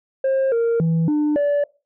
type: tone with pitch steps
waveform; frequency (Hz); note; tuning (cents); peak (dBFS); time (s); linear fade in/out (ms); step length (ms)
sine; 534 / 463.8 / 164 / 298.9 / 578; C5 / A#4 / E3 / D4 / D5; +35 / -9 / -9 / +31 / -28; -13; 0.24-1.64; 5; 280
effects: noise-tail reverb RT60 0.3 s tail -22 dB re dry + tanh soft clip ceiling -15 dBFS